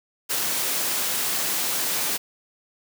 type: high-pass noise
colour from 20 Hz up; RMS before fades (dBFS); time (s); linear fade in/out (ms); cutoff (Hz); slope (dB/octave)
white; -25; 0.29-2.18; 20; 150; 12
effects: none